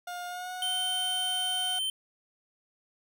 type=tone with pitch glide; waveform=30% pulse; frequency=711 to 732.3 Hz; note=F5 to F#5; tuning=+31 to -18 cents; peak=-33 dBFS; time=0.07-1.79 s; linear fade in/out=5 ms; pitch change=+51 cents; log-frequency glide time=0.27-0.52 s
type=tone; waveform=square; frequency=3100 Hz; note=G7; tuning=20 cents flat; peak=-29 dBFS; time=0.62-1.9 s; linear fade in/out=2 ms
effects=none